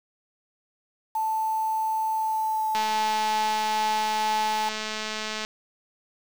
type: tone with pitch glide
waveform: sine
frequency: 880 to 861.9 Hz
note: A5 to A5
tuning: 0 to -36 cents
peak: -23 dBFS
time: 1.15-4.69 s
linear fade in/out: 5 ms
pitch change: -36 cents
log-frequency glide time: 2.12-3.34 s
type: click train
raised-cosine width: 0.2 ms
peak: -14 dBFS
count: 584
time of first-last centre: 2.75-5.449 s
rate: 216 Hz
effects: 7-bit